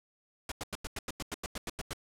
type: noise bursts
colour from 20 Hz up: pink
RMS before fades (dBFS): -37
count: 13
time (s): 0.49-1.933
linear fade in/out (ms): 2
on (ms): 27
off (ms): 91
effects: low-pass 11000 Hz 12 dB/octave